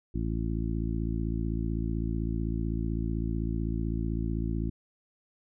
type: harmonic tone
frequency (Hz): 55.8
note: A1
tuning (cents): +25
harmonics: 1 / 2 / 3 / 4 / 5 / 6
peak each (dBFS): -31 / -34 / -36 / -37 / -38 / -39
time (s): 0.14-4.7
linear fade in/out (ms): 10
effects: none